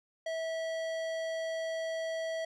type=tone with tanh clipping; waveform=sine; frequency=650 Hz; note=E5; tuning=24 cents flat; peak=-35 dBFS; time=0.26-2.45 s; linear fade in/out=5 ms; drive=17 dB; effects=none